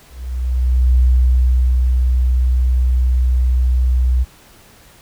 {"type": "tone with ADSR envelope", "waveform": "sine", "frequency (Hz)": 62.6, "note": "B1", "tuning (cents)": 24, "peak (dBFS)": -8, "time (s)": [0.1, 4.25], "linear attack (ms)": 870, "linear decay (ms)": 850, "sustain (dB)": -3, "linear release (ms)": 28, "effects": ["pink hiss -46 dBFS RMS until 5.01 s"]}